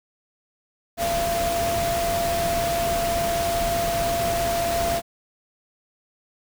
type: tone in noise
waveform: sine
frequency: 682 Hz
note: F5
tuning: 41 cents flat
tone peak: -22 dBFS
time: 0.97-5.02 s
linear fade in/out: 50 ms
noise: pink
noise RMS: -28 dBFS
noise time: 0.97-5.02 s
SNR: +3 dB
effects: none